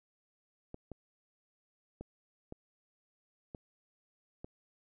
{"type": "clicks", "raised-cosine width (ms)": 2, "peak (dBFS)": -30, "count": 6, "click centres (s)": [0.744, 0.917, 2.01, 2.524, 3.548, 4.445], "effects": []}